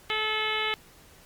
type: harmonic tone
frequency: 432.8 Hz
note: A4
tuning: 29 cents flat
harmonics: 1 / 2 / 3 / 4 / 5 / 6 / 7 / 8 / 9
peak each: -35 / -36 / -34 / -36 / -31 / -37 / -33 / -36 / -39 dBFS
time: 0.1-0.74 s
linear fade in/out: 0 ms
effects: pink hiss -54 dBFS RMS until 1.25 s + Opus 48 kbps